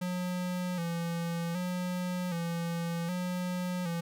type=tone with vibrato; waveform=square; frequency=174.61 Hz; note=F3; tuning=in tune; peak=-32 dBFS; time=0.01-4.01 s; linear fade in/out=10 ms; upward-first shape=square; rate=0.65 Hz; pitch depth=56 cents each way; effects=none